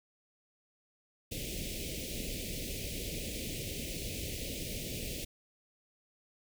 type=band-stop noise; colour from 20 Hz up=pink; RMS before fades=-39 dBFS; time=1.31-5.25 s; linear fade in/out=10 ms; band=590 to 2200 Hz; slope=48 dB/octave; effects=none